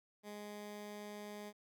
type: tone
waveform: 15% pulse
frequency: 207.7 Hz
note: G#3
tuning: in tune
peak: -40 dBFS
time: 0.23-1.53 s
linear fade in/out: 50 ms
effects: none